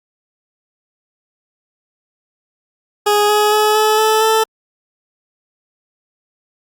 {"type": "tone with pitch steps", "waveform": "20% pulse", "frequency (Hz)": [415.3, 420.4, 425.5, 430.7, 435.9, 441.3], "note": ["G#4", "G#4", "G#4", "A4", "A4", "A4"], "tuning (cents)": [0, 21, 42, -37, -16, 5], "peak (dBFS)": -6, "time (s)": [3.06, 4.44], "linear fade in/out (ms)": 10, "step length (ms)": 230, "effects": ["Opus 48 kbps"]}